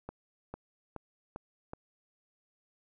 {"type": "accelerating click train", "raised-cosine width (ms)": 1, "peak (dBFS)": -26, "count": 5, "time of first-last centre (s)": [0.09, 1.734], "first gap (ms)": 450, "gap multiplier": 0.94, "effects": []}